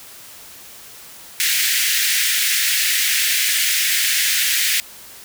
pink high-pass noise, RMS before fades -18 dBFS, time 1.4-4.8 s, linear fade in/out 0 ms, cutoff 1700 Hz, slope 48 dB/octave, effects white hiss -40 dBFS RMS until 5.24 s

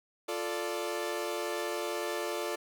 sawtooth chord, D minor, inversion first, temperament equal, 349.2 / 440 / 587.3 Hz, F4 / A4 / D5, 0 / 0 / 0 cents, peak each -33 dBFS, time 0.28-2.56 s, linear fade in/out 10 ms, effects none

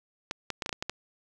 clicks, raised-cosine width 0.2 ms, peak -14 dBFS, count 8, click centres 0.311 / 0.503 / 0.622 / 0.661 / 0.693 / 0.728 / 0.825 / 0.896 s, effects 9-bit

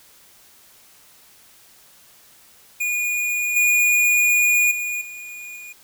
square tone with level steps, 2444 Hz, D#7, 32 cents flat, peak -21 / -15 / -24 / -34 / -36 dBFS, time 2.8-5.73 s, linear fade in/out 10 ms, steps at 3.56 / 4.71 / 5.01 / 5.56 s, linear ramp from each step 5 ms, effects white hiss -51 dBFS RMS until 5.83 s

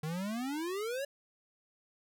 square exponential sweep, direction up, 150 to 576 Hz, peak -35 dBFS, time 0.03-1.05 s, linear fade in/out 5 ms, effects none

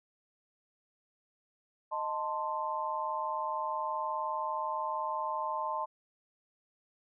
sine chord, A diminished, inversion second, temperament equal with one note detuned, 622.3 / 887.1 / 1046.5 Hz, Eb5 / A5 / C6, 0 / +14 / 0 cents, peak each -39 / -35 / -35 dBFS, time 1.91-5.86 s, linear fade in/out 20 ms, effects none

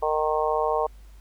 harmonic tone, 154.1 Hz, D#3, 16 cents flat, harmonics 3 / 4 / 5 / 6 / 7, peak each -26 / -27 / -28 / -29 / -29 dBFS, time 0.02-0.87 s, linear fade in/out 10 ms, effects added 50 Hz sine -44 dBFS peak until 1.2 s + pink hiss -60 dBFS RMS until 1.2 s

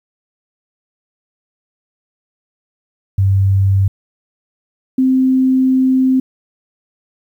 sine tone pair in turn, 97.3 / 260.4 Hz, G2 / C4, -12 / -8 cents, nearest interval octave + perfect fourth, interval 1704 cents, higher second, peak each -9 dBFS, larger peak neither, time 3.18-3.88 / 4.98-6.2 s, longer second, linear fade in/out 5 ms, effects 8-bit

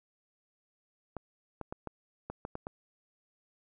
clicks, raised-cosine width 1 ms, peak -24 dBFS, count 8, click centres 1.167 / 1.613 / 1.725 / 1.873 / 2.3 / 2.451 / 2.554 / 2.669 s, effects none

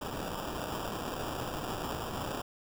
white noise with sample-and-hold, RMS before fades -37 dBFS, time 0.01-2.42 s, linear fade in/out 10 ms, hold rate 2100 Hz, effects none

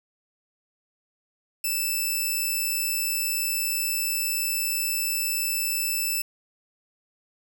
5% pulse tone, 2637 Hz, E7, in tune, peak -15 dBFS, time 1.64-6.22 s, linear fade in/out 5 ms, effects none

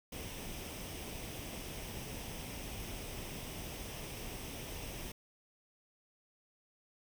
pink noise with comb filter, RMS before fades -44 dBFS, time 0.12-5.12 s, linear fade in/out 5 ms, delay 0.35 ms, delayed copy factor +0.5, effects none

